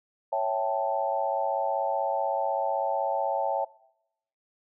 sine chord, A dominant seventh, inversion first, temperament equal, 554.4 / 659.3 / 784 / 880 Hz, C#5 / E5 / G5 / A5, 0 / 0 / 0 / 0 cents, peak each -30 dBFS, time 0.32-3.65 s, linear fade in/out 10 ms, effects noise-tail reverb RT60 0.8 s tail -22 dB re dry

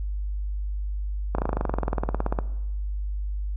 slowing click train, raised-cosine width 1 ms, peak -11 dBFS, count 23, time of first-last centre 1.35-2.388 s, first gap 34 ms, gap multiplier 1.03, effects noise-tail reverb RT60 1.0 s tail -17 dB re dry + added 50 Hz sine -26 dBFS peak until 3.56 s

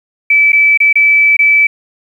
sine tone with dropouts, 2308 Hz, D7, 31 cents flat, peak -5 dBFS, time 0.3-1.67 s, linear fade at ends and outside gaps 5 ms, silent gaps 0.521-0.529 / 0.775-0.802 / 0.929-0.955 / 1.368-1.39 s, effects 7-bit

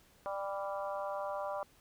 harmonic tone with a mistuned harmonic, 197.7 Hz, G3, 15 cents sharp, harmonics 3 / 4 / 5 / 6 / 7, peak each -38 / -42 / -43 / -44 / -50 dBFS, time 0.26-1.63 s, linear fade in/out 0 ms, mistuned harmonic 6, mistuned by -23 cents, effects pink hiss -65 dBFS RMS until 1.8 s

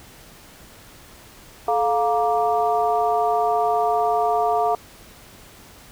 harmonic tone with a mistuned harmonic, 234.6 Hz, A#3, 11 cents sharp, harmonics 2 / 3 / 4 / 5, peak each -24 / -19 / -26 / -27 dBFS, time 1.68-4.75 s, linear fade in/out 2 ms, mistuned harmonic 2, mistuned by -140 cents, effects pink hiss -46 dBFS RMS until 5.91 s

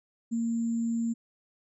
sine tone with sample-and-hold, 230.7 Hz, A#3, 18 cents flat, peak -26 dBFS, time 0.31-1.14 s, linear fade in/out 20 ms, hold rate 7350 Hz, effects resampled to 24000 Hz

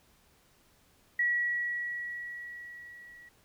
sine tone with level ramp, 1927 Hz, B6, 43 cents flat, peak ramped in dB -24 to -50 dBFS, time 1.19-3.29 s, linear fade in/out 5 ms, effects pink hiss -65 dBFS RMS until 3.44 s

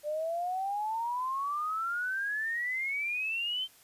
sine exponential sweep, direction up, 587.3 to 3136 Hz, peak -30 dBFS, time 0.03-3.68 s, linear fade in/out 50 ms, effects white hiss -59 dBFS RMS until 3.83 s + resampled to 32000 Hz

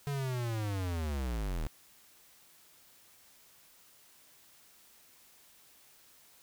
square linear sweep, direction down, 144.2 to 35.39 Hz, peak -33 dBFS, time 0.07-1.67 s, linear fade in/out 0 ms, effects white hiss -61 dBFS RMS until 6.42 s

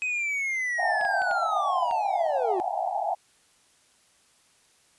triangle linear sweep, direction down, 2539 to 346.9 Hz, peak -24 dBFS, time 0.02-2.6 s, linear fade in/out 0 ms
white band-pass noise, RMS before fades -28 dBFS, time 0.78-3.15 s, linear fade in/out 10 ms, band 660 to 840 Hz, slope 96 dB/octave
clicks, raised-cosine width 0.3 ms, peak -24 dBFS, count 5, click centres 1.012 / 1.051 / 1.219 / 1.312 / 1.911 s
effects white hiss -62 dBFS RMS until 4.98 s + resampled to 24000 Hz

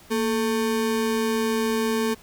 square ring-modulated tone, 334.3 Hz, E4, 24 cents sharp, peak -19 dBFS, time 0.1-2.15 s, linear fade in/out 20 ms, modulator 103 Hz, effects pink hiss -50 dBFS RMS until 2.22 s

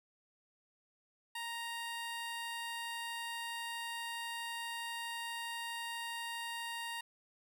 15% pulse tone, 932.3 Hz, A#5, in tune, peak -33 dBFS, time 1.35-7.01 s, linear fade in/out 5 ms, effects none

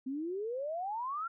sine exponential sweep, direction up, 253.7 to 1396.9 Hz, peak -34 dBFS, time 0.06-1.28 s, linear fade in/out 10 ms, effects none

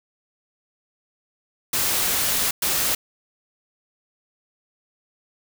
white noise bursts at uneven times, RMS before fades -22 dBFS, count 2, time 1.73-2.51 / 2.62-2.95 s, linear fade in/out 5 ms, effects none

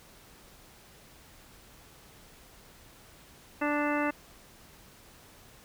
harmonic tone, 293.7 Hz, D4, in tune, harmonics 1 / 2 / 3 / 4 / 5 / 6 / 7 / 9, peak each -30 / -33 / -35 / -36 / -37 / -38 / -38 / -40 dBFS, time 3.61-4.11 s, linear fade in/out 10 ms, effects pink hiss -55 dBFS RMS until 5.64 s

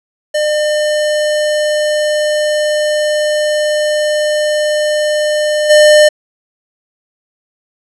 square tone with level steps, 603 Hz, D5, 46 cents sharp, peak -12 / -4 dBFS, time 0.34-6.09 s, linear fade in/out 10 ms, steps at 5.69 s, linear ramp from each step 20 ms, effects resampled to 24000 Hz + 7-bit

